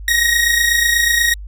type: tone pair together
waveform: sawtooth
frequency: 1864.7 / 1892.9 Hz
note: A#6 / A#6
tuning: 0 / +26 cents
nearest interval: unison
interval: 26 cents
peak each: -13 / -11 dBFS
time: 0.08-1.34 s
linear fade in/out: 2 ms
effects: added 50 Hz sine -28 dBFS peak until 1.47 s

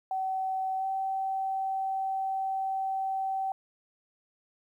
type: tone with pitch glide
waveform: sine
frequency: 761 to 769.8 Hz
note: F#5 to G5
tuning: +48 to -32 cents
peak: -28 dBFS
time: 0.11-3.52 s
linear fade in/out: 2 ms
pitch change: +20 cents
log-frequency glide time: 0.78-0.85 s
effects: 11-bit

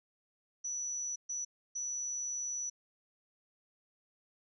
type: tone bursts at uneven times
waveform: sine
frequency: 5920 Hz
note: F#8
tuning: in tune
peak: -35 dBFS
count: 3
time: 0.64-1.16 / 1.29-1.45 / 1.75-2.7 s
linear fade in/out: 10 ms
effects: none

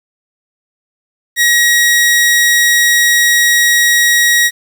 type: tone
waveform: sawtooth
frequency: 1900 Hz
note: A#6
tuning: 33 cents sharp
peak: -4 dBFS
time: 1.36-4.51 s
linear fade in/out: 50 ms
effects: 7-bit

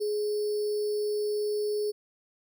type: tone with sample-and-hold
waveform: sine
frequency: 418.6 Hz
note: G#4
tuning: 14 cents sharp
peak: -26 dBFS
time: 0-1.92 s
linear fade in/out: 20 ms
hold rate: 4900 Hz
effects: none

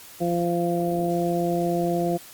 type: harmonic tone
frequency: 172.5 Hz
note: F3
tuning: 21 cents flat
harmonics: 1 / 2 / 3 / 4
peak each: -26 / -25 / -29 / -27 dBFS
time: 0.2-2.18 s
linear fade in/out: 20 ms
effects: white hiss -45 dBFS RMS until 2.33 s + Opus 48 kbps

